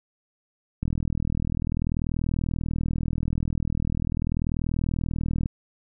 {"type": "click train", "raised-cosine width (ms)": 5, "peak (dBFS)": -14, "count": 188, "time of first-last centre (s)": [0.83, 5.459], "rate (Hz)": 40.4, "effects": []}